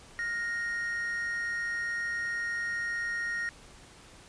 triangle tone pair together, 1416 / 1864.6 Hz, F6 / A#6, +23 / 0 cents, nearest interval perfect fourth, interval 477 cents, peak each -38 / -29 dBFS, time 0.19-3.49 s, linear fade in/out 0 ms, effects pink hiss -53 dBFS RMS until 4.28 s + resampled to 22050 Hz

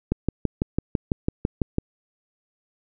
click train, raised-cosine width 3 ms, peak -8 dBFS, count 11, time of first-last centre 0.12-1.784 s, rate 6.01 Hz, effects none

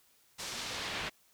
brown noise with band-pass filter sweep, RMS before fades -39 dBFS, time 0.38-1.1 s, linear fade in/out 20 ms, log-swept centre 6600 to 2700 Hz, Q 1, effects white hiss -67 dBFS RMS until 1.33 s

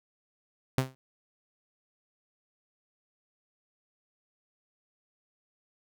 sawtooth tone with exponential decay, 130.81 Hz, C3, in tune, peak -17 dBFS, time 0.78-0.95 s, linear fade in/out 0 ms, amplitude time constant 35 ms, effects none

